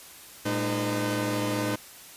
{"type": "tone cluster", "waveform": "sawtooth", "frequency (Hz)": [113.7, 207.6, 305.1, 508], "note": ["A#2", "G#3", "D#4", "B4"], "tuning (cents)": [-43, 0, -34, 49], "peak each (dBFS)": [-28, -31, -25, -29], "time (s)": [0.45, 1.76], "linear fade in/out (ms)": 10, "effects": ["white hiss -47 dBFS RMS until 2.16 s", "resampled to 32000 Hz"]}